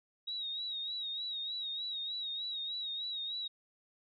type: tone with vibrato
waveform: sine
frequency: 3807 Hz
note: A#7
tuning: 36 cents sharp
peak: -36 dBFS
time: 0.27-3.48 s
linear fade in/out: 10 ms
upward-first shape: sine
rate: 3.3 Hz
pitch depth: 61 cents each way
effects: none